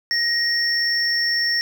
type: tone pair together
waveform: triangle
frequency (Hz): 1878 / 5439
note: A#6 / F8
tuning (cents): +12 / -47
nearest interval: octave + tritone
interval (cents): 1841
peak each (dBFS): -20 / -19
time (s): 0.11-1.61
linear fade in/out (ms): 0
effects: none